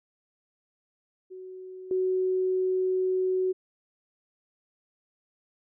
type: tone with level steps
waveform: sine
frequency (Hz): 372.3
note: F#4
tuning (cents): +11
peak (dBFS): -39 / -23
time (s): 1.3-3.53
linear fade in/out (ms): 20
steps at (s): 1.91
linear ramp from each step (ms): 2
effects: none